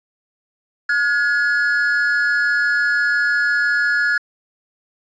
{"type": "tone pair together", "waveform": "triangle", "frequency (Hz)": [1438, 1692.1], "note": ["F#6", "G#6"], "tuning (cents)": [-50, 32], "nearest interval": "minor third", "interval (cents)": 282, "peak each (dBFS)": -16, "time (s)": [0.89, 4.18], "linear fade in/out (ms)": 5, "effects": ["resampled to 16000 Hz", "8-bit"]}